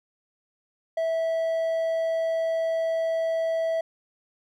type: tone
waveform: triangle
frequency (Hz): 654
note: E5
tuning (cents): -14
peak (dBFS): -21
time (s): 0.97-3.81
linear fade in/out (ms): 5
effects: none